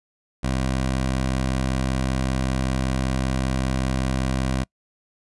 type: tone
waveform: 15% pulse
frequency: 65.2 Hz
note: C2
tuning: 5 cents flat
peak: -15 dBFS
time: 0.43-4.64 s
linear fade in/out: 10 ms
effects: noise-tail reverb RT60 0.1 s tail -26 dB re dry + resampled to 24000 Hz